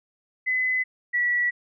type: tone pair in turn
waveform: sine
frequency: 2020 / 1943 Hz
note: B6 / B6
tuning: +39 / -29 cents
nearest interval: minor second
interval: 68 cents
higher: first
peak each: -21 / -20 dBFS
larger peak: second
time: 0.46-0.84 / 1.13-1.51 s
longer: neither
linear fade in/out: 20 ms
effects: none